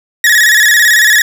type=tone with vibrato; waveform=40% pulse; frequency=1797 Hz; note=A6; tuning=36 cents sharp; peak=-4 dBFS; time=0.24-1.22 s; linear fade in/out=2 ms; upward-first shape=square; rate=18 Hz; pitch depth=83 cents each way; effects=none